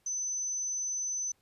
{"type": "tone", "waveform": "sine", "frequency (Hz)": 6070, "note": "F#8", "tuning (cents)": 43, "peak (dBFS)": -31, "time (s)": [0.06, 1.32], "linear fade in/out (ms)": 5, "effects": ["pink hiss -72 dBFS RMS until 1.41 s", "resampled to 32000 Hz"]}